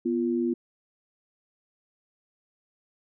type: tone pair together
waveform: sine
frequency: 245.2 / 345.5 Hz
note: B3 / F4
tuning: -12 / -19 cents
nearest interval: tritone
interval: 593 cents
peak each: -26 / -26 dBFS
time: 0.05-0.54 s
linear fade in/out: 10 ms
effects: none